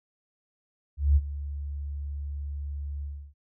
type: tone with ADSR envelope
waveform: sine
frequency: 71.6 Hz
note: D2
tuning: 43 cents flat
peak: -15 dBFS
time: 0.97-3.34 s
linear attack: 190 ms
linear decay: 42 ms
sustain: -16 dB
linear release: 310 ms
effects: none